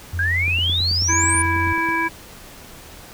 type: tone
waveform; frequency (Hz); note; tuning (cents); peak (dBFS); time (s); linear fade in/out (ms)
sine; 86.9; F2; -8; -22; 0.13-1.73; 5
type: exponential sweep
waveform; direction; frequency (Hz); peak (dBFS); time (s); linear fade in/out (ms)
sine; up; 1568 to 9730; -18; 0.19-1.42; 2
type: click train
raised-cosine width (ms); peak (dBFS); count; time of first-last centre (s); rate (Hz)
3; -22; 14; 0.48-1.888; 9.23
type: harmonic tone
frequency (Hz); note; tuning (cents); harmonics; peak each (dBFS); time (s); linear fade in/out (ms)
329.6; E4; 0; 1 / 3 / 5 / 7; -26 / -22 / -23 / -24; 1.08-2.09; 20
effects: pink hiss -41 dBFS RMS until 3.13 s